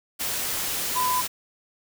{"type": "tone in noise", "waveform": "sine", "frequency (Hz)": 1004, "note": "B5", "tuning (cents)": 28, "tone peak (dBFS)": -22, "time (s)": [0.95, 1.22], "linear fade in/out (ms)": 20, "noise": "white", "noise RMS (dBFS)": -28, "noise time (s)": [0.19, 1.28], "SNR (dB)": 3, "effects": []}